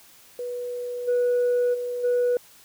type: tone with level steps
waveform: sine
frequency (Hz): 489.3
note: B4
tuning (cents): -16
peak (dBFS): -28 / -17 / -26 / -17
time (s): 0.39-2.37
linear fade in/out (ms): 2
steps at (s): 1.07 / 1.73 / 2.03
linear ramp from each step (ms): 20
effects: tanh soft clip ceiling -17 dBFS + white hiss -52 dBFS RMS until 2.64 s